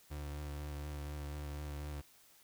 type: tone with vibrato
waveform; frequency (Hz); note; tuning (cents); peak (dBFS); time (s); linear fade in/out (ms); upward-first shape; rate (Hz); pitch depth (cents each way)
35% pulse; 73.42; D2; 0; -39; 0.1-2.02; 20; sine; 4.1; 23
effects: white hiss -64 dBFS RMS until 2.43 s